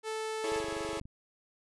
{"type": "tone", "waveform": "sawtooth", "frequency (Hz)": 438.5, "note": "A4", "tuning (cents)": -6, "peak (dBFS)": -30, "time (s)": [0.03, 0.64], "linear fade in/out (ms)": 50}
{"type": "chord", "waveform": "sawtooth", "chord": "A major seventh", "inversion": "second", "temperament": "equal with one note detuned", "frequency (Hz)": [329.6, 415.3, 436.5, 554.4], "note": ["E4", "G#4", "A4", "C#5"], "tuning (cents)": [0, 0, -14, 0], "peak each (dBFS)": [-35, -37, -36, -37], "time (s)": [0.44, 1], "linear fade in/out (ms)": 2}
{"type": "click train", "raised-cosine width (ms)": 5, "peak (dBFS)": -36, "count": 14, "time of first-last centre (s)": [0.52, 1.055], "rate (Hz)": 24.3}
{"effects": ["resampled to 24000 Hz"]}